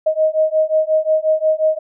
sine beating tone pair, 624 / 629.6 Hz, D#5 / D#5, +5 / +20 cents, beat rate 5.6 Hz, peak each -16 dBFS, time 0.06-1.79 s, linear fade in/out 10 ms, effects none

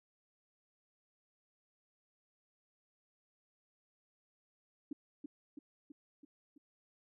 sine tone with echo, 290.2 Hz, D4, 21 cents flat, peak -37 dBFS, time 4.91-4.93 s, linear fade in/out 5 ms, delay 330 ms, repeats 5, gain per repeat -4 dB, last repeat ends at 6.58 s, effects none

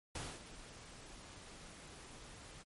pink noise with ADSR envelope, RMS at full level -42 dBFS, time 0.15-2.64 s, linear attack 4 ms, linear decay 240 ms, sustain -12 dB, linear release 29 ms, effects MP3 48 kbps

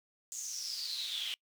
brown noise with high-pass filter sweep, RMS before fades -39 dBFS, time 0.32-1.34 s, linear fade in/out 0 ms, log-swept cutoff 7000 to 3000 Hz, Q 9.1, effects noise-tail reverb RT60 0.1 s tail -26 dB re dry

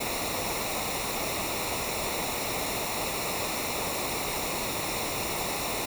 pink noise with comb filter, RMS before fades -31 dBFS, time 0-5.86 s, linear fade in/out 10 ms, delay 0.63 ms, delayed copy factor -0.7, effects none

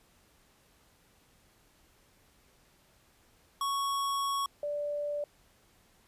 square / sine tone pair in turn, 1110 / 585.3 Hz, C#6 / D5, +2 / -6 cents, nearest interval major seventh, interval 1108 cents, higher first, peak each -30 / -31 dBFS, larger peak first, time 3.61-4.46 / 4.63-5.24 s, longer first, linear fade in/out 2 ms, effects pink hiss -65 dBFS RMS until 6.07 s + resampled to 32000 Hz

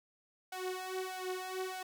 sawtooth tone with flanger, 371.9 Hz, F#4, 9 cents sharp, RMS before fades -40 dBFS, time 0.52-1.83 s, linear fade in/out 5 ms, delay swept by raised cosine 1.4 to 3.9 ms, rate 1.6 Hz, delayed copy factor +1, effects none

